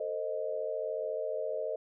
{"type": "chord", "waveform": "sine", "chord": "A diminished", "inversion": "none", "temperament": "equal with one note detuned", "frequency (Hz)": [449, 523.3, 622.3], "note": ["A4", "C5", "Eb5"], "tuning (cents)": [35, 0, 0], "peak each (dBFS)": [-37, -37, -35], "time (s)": [0, 1.76], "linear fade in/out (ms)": 5, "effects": []}